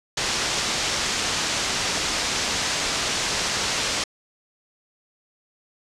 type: low-pass noise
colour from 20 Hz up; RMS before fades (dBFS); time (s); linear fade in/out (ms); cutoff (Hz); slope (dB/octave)
white; -25; 0.17-4.04; 5; 6900; 24
effects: low-pass 11000 Hz 12 dB/octave